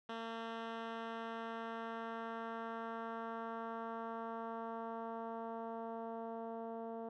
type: tone with low-pass filter sweep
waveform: 10% pulse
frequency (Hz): 227.6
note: A#3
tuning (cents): -41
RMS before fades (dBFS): -44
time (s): 0.09-7.09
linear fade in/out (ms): 5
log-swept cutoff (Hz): 2900 to 640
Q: 1.3
effects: none